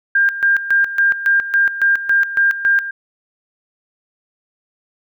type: tone with tremolo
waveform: sine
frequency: 1600 Hz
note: G6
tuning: 35 cents sharp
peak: -10 dBFS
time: 0.15-2.91 s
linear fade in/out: 5 ms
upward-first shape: square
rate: 3.6 Hz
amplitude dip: 75%
effects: none